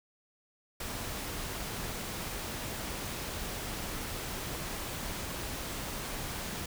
pink noise, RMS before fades -38 dBFS, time 0.8-6.66 s, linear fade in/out 5 ms, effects none

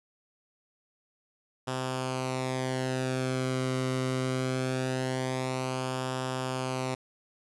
sawtooth tone with flanger, 129.5 Hz, C3, 17 cents flat, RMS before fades -31 dBFS, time 1.67-6.95 s, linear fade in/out 10 ms, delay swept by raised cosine 0.47 to 1.19 ms, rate 0.22 Hz, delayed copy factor -0.65, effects resampled to 24000 Hz + 10-bit

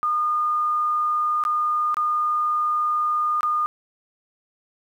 sine tone with dropouts, 1219 Hz, D#6, 36 cents flat, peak -19 dBFS, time 0.03-3.66 s, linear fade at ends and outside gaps 0 ms, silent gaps 1.438-1.451 / 1.944-1.969 / 3.408-3.431 s, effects 9-bit

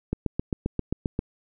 click train, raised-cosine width 3 ms, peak -12 dBFS, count 9, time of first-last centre 0.13-1.191 s, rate 7.54 Hz, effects none

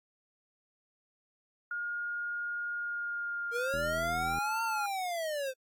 sine tone with pitch glide, 1424 to 1385.9 Hz, F6 to F6, +33 to -14 cents, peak -33 dBFS, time 1.71-4.86 s, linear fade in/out 2 ms, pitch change -47 cents, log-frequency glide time 2.75-4.34 s
square linear two-way sweep, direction up then down, 458.6 to 913 to 510 Hz, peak -33 dBFS, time 3.51-5.54 s, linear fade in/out 50 ms, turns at 4.63 s
click train, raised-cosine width 3 ms, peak -30 dBFS, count 54, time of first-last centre 3.74-4.384 s, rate 82.3 Hz
effects AAC 64 kbps

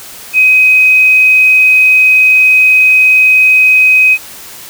sine tone, 2521 Hz, D#7, 22 cents sharp, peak -3 dBFS, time 0.33-4.18 s, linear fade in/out 50 ms, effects white hiss -30 dBFS RMS until 4.69 s

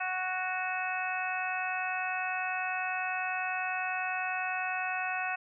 harmonic tone, 370 Hz, F#4, in tune, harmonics 2 / 3 / 4 / 5 / 6 / 7, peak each -35 / -41 / -36 / -40 / -46 / -36 dBFS, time 0-5.36 s, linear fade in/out 10 ms, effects none

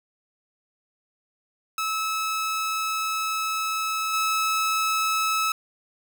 sawtooth tone with level steps, 1299 Hz, E6, 26 cents flat, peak -21 / -18 dBFS, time 1.78-5.52 s, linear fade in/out 2 ms, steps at 4.13 s, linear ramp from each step 10 ms, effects none

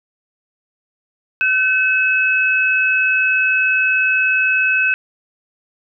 sine tone pair together, 1523.2 / 2580 Hz, F#6 / E7, +50 / -38 cents, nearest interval major sixth, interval 912 cents, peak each -16 / -15 dBFS, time 1.41-4.94 s, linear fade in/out 0 ms, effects none

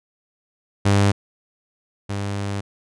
sawtooth tone pair in turn, 100.2 / 100.2 Hz, G2 / G2, +38 / +38 cents, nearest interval unison, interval 0 cents, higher neither, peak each -10 / -20 dBFS, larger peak first, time 0.85-1.12 / 2.09-2.61 s, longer second, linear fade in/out 10 ms, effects resampled to 22050 Hz

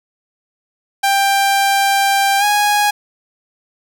sawtooth tone with pitch glide, 790 to 828.3 Hz, G5 to G#5, +13 to -5 cents, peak -8 dBFS, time 1.03-2.91 s, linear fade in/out 10 ms, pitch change +82 cents, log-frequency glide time 2.39-2.44 s, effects none

